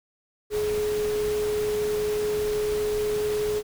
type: tone in noise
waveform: sine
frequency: 421.7 Hz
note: G#4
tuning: 26 cents sharp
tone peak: -23 dBFS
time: 0.5-3.63 s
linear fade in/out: 50 ms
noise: pink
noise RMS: -36 dBFS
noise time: 0.5-3.63 s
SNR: +10 dB
effects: none